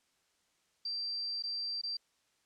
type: tone with dropouts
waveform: sine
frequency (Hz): 4700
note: D8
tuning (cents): +1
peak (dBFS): -34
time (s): 0.85-1.97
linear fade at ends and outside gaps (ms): 5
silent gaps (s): 1.425-1.436 / 1.815-1.835
effects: white hiss -74 dBFS RMS until 2.45 s + low-pass 8000 Hz 12 dB/octave